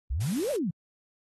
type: exponential two-way sweep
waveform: sine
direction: up then down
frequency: 55.1 to 622.3 to 148.7 Hz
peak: -26 dBFS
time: 0.1-0.71 s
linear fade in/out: 10 ms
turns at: 0.51 s
type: noise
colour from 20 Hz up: white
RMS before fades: -41 dBFS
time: 0.2-0.57 s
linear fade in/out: 10 ms
effects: AAC 32 kbps